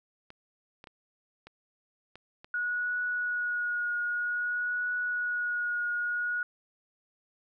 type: clicks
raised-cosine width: 0.3 ms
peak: -31 dBFS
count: 6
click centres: 0.304 / 0.841 / 0.872 / 1.47 / 2.156 / 2.445 s
type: tone with vibrato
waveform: sine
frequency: 1454 Hz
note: F#6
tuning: 31 cents flat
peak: -28 dBFS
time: 2.54-6.43 s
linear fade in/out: 2 ms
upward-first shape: triangle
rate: 0.52 Hz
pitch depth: 19 cents each way
effects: none